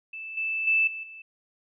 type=tone with level steps; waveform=sine; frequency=2637 Hz; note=E7; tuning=in tune; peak=-35 / -26 / -19 / -33 / -41 dBFS; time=0.13-1.22 s; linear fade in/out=5 ms; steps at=0.37 / 0.67 / 0.87 / 1.03 s; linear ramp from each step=5 ms; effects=none